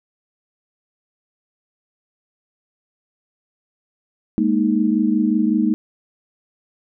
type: chord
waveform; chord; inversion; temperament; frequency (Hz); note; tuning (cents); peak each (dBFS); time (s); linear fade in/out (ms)
sine; Ab suspended second; none; equal; 207.7 / 233.1 / 311.1; Ab3 / Bb3 / Eb4; 0 / 0 / 0; -19; 4.38-5.74; 0
effects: none